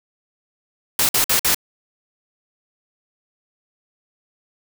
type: noise bursts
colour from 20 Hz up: white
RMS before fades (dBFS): -17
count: 4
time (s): 0.99-1.546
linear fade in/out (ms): 2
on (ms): 100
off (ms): 52
effects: none